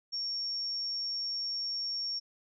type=tone; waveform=sine; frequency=5510 Hz; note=F8; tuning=24 cents flat; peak=-32 dBFS; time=0.12-2.2 s; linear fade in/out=20 ms; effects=none